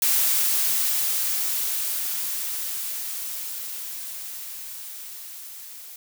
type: noise with level ramp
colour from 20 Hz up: blue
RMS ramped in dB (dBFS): -20 to -41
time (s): 0.02-5.96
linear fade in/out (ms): 2
effects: none